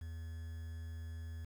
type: tone with quantisation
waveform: triangle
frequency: 81.7 Hz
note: E2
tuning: 15 cents flat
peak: -40 dBFS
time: 0.01-1.45 s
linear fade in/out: 5 ms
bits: 10
effects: none